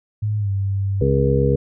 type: tone with pitch glide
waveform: sine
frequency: 105.8 to 98.15 Hz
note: G#2 to G2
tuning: +33 to +3 cents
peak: -18 dBFS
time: 0.22-1.02 s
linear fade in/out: 10 ms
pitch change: -130 cents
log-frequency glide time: 0.38-0.5 s
type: harmonic tone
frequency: 68.6 Hz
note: C#2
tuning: 17 cents flat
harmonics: 1 / 2 / 3 / 4 / 6 / 7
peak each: -22 / -18 / -25 / -26 / -22 / -20 dBFS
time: 1.01-1.56 s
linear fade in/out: 5 ms
effects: none